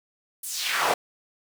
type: noise with high-pass filter sweep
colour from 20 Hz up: brown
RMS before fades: -26 dBFS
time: 0.43-0.94 s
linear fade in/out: 5 ms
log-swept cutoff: 11000 to 590 Hz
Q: 1.8
effects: none

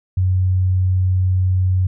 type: tone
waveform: sine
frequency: 92.6 Hz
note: F#2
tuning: 2 cents sharp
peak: -13 dBFS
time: 0.17-1.87 s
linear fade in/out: 5 ms
effects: none

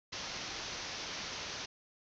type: low-pass noise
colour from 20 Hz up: white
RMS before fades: -42 dBFS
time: 0.12-1.66 s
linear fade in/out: 10 ms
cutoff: 6300 Hz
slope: 96 dB/octave
effects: none

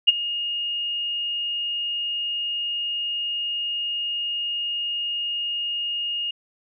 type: tone with ADSR envelope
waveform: sine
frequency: 2850 Hz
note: F7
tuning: 34 cents sharp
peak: -8 dBFS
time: 0.07-6.31 s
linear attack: 17 ms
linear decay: 23 ms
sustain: -16 dB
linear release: 5 ms
effects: none

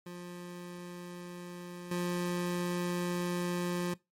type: tone with level steps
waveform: 25% pulse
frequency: 176.4 Hz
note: F3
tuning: 18 cents sharp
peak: -38 / -27 dBFS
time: 0.06-3.94 s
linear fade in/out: 5 ms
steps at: 1.91 s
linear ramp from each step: 5 ms
effects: noise-tail reverb RT60 0.2 s tail -20 dB re dry + MP3 64 kbps

